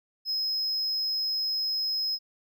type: tone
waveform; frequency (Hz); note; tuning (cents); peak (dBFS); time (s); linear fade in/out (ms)
triangle; 5120; D#8; +49; -25; 0.25-2.19; 50
effects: none